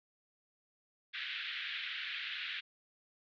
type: band-pass noise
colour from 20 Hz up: white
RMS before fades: -41 dBFS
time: 1.13-2.61 s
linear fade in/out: 20 ms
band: 1500 to 3700 Hz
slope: 48 dB/octave
effects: none